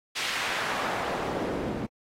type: noise with band-pass filter sweep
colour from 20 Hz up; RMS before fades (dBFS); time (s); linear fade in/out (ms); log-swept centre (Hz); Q
pink; -31; 0.15-1.87; 20; 3100 to 230; 0.97
effects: AAC 48 kbps